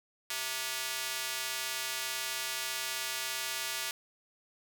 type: tone with high-pass filter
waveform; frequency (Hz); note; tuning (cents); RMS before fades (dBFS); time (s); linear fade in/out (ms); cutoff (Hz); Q
square; 130.81; C3; 0; -36; 0.3-3.91; 2; 2100; 0.58
effects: none